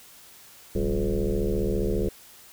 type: tone with frequency modulation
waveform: sine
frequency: 196 Hz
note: G3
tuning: in tune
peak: -22 dBFS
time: 0.75-2.09 s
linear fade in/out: 5 ms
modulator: 74.8 Hz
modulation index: 4
effects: white hiss -50 dBFS RMS until 2.52 s